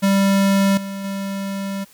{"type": "tone with level steps", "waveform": "square", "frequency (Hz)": 196.3, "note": "G3", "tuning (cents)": 3, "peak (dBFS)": [-14, -27, -24], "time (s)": [0.02, 1.85], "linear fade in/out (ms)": 20, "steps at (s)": [0.77, 1.04], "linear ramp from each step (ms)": 5, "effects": ["white hiss -50 dBFS RMS until 1.93 s"]}